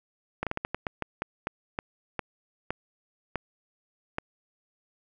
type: slowing click train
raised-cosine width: 0.5 ms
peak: -14 dBFS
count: 15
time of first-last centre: 0.43-4.184 s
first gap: 37 ms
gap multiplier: 1.27
effects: none